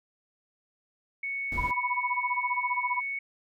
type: tone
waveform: sine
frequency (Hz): 2217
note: C#7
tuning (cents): 0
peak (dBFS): -30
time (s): 1.23-3.19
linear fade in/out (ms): 5
type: noise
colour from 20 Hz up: brown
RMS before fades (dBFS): -35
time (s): 1.52-1.71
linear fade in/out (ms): 0
type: tone with tremolo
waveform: sine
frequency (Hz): 987.8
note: B5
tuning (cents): 0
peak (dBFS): -24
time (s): 1.57-3.01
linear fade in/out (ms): 20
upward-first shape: sine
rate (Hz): 15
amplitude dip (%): 100
effects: none